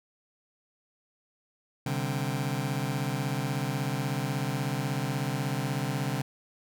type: chord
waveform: sawtooth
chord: C suspended second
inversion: none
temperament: just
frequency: 130.81 / 147.16 / 196.22 Hz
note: C3 / D3 / G3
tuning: 0 / +4 / +2 cents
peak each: -27 / -28 / -32 dBFS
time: 1.86-6.22 s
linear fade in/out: 5 ms
effects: none